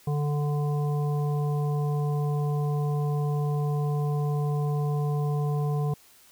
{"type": "harmonic tone", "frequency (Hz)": 146.83, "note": "D3", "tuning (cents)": 0, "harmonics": [1, 3, 5, 7], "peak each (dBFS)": [-24, -34, -38, -41], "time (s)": [0.07, 5.94], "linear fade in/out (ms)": 5, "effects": ["white hiss -56 dBFS RMS until 6.31 s"]}